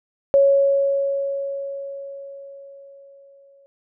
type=tone with exponential decay; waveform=sine; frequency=554.4 Hz; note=C#5; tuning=in tune; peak=-10 dBFS; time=0.34-3.66 s; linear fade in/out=0 ms; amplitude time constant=720 ms; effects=none